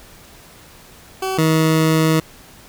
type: tone pair in turn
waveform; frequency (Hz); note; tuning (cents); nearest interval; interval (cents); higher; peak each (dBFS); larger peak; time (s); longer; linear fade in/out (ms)
20% pulse; 380.1 / 159.17; F#4 / D#3; +47 / +40; octave + minor third; 1507; first; -15 / -8; second; 1.22-1.38 / 1.38-2.2; second; 5
effects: pink hiss -44 dBFS RMS until 2.68 s